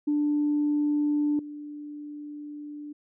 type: tone with level steps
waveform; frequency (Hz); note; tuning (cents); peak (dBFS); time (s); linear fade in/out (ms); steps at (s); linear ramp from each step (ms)
sine; 295; D4; +8; -21 / -36; 0.07-2.93; 10; 1.39; 2
effects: tanh soft clip ceiling -17 dBFS